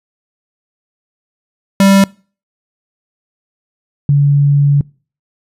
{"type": "tone pair in turn", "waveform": ["square", "sine"], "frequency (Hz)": [195.8, 142.73], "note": ["G3", "D3"], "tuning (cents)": [-2, -49], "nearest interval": "perfect fourth", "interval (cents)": 547, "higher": "first", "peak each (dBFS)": -6, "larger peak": "neither", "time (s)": [[1.8, 2.04], [4.09, 4.81]], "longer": "second", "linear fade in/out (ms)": 2, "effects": ["noise-tail reverb RT60 0.4 s tail -25 dB re dry", "resampled to 32000 Hz"]}